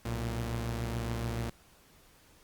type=tone pair together; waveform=sawtooth; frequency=61.52 / 116 Hz; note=B1 / A#2; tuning=-6 / -8 cents; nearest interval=major seventh; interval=1098 cents; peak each=-33 / -30 dBFS; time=0.05-1.5 s; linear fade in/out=5 ms; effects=pink hiss -61 dBFS RMS until 2.43 s + Opus 48 kbps